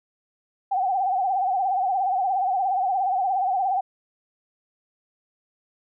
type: tone with vibrato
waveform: sine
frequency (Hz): 760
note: F#5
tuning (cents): +46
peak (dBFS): -20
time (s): 0.71-3.81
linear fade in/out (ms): 10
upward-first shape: sine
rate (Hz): 17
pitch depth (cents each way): 90
effects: none